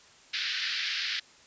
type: band-pass noise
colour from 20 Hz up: white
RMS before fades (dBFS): -32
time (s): 0.33-1.2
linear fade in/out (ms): 10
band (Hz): 1500 to 4900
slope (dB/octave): 48
effects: white hiss -56 dBFS RMS until 1.46 s + resampled to 16000 Hz